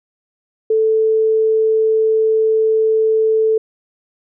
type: tone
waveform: sine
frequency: 440 Hz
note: A4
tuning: in tune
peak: -11 dBFS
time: 0.7-3.58 s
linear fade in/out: 5 ms
effects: none